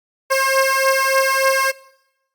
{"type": "beating tone pair", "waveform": "15% pulse", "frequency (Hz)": [533, 536.4], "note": ["C5", "C5"], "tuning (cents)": [32, 43], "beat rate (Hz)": 3.4, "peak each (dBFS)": -11, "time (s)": [0.3, 1.72], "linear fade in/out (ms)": 20, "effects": ["noise-tail reverb RT60 0.9 s tail -22 dB re dry", "Opus 48 kbps"]}